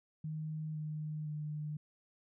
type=tone with pitch steps; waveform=sine; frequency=155.56 / 153.24 / 150.96 Hz; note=D#3 / D#3 / D3; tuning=0 / -26 / +48 cents; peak=-37 dBFS; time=0.24-1.77 s; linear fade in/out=5 ms; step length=510 ms; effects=none